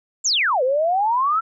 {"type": "exponential two-way sweep", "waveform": "sine", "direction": "down then up", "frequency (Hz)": [7590, 493.7, 1362], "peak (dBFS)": -16, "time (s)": [0.24, 1.41], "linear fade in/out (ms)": 20, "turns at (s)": 0.63, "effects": []}